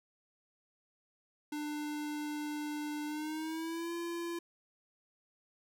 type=tone with pitch glide; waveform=square; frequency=298.4 to 340.8 Hz; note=D4 to F4; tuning=+28 to -42 cents; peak=-37 dBFS; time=1.52-4.39 s; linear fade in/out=5 ms; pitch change=+230 cents; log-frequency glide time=3.07-3.93 s; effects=none